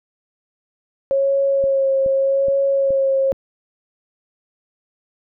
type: tone with vibrato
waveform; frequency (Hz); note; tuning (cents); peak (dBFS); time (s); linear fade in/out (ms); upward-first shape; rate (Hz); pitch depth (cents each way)
sine; 545; C#5; -29; -14; 1.11-3.32; 0; sine; 0.84; 20
type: click train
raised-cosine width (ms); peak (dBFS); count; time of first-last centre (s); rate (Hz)
3; -21; 5; 1.64-3.328; 2.37
effects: none